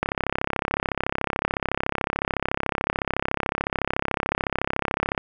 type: click train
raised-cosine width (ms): 0.5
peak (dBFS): -7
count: 175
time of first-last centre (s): 0.03-5.178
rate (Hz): 33.8
effects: none